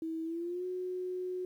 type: tone with pitch glide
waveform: sine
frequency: 323.8 to 365.6 Hz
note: E4 to F#4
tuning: -31 to -21 cents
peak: -34 dBFS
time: 0.02-1.45 s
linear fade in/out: 2 ms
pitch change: +210 cents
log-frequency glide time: 0.24-0.65 s
effects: 11-bit